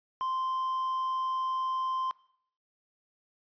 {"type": "tone", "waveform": "triangle", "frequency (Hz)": 1042, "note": "C6", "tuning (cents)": -7, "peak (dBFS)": -27, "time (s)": [0.21, 2.11], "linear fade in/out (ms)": 0, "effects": ["noise-tail reverb RT60 0.7 s tail -22 dB re dry", "resampled to 11025 Hz"]}